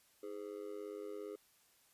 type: tone with amplitude modulation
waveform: triangle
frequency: 415.3 Hz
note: G#4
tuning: in tune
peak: -37 dBFS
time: 0.23-1.36 s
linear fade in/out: 5 ms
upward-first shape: sine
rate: 97.5 Hz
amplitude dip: 100%
effects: white hiss -70 dBFS RMS until 1.93 s + resampled to 32000 Hz